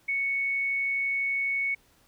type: tone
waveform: sine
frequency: 2217 Hz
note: C#7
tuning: in tune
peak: -25 dBFS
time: 0.08-1.75 s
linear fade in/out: 10 ms
effects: pink hiss -63 dBFS RMS until 2.07 s